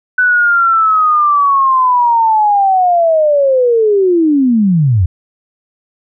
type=linear sweep; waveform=sine; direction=down; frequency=1502 to 81 Hz; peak=-7 dBFS; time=0.18-5.06 s; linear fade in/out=5 ms; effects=none